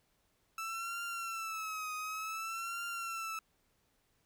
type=tone with vibrato; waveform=30% pulse; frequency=1318.5 Hz; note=E6; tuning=in tune; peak=-35 dBFS; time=0.58-3.39 s; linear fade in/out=2 ms; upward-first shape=triangle; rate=0.55 Hz; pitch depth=96 cents each way; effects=pink hiss -75 dBFS RMS until 4.25 s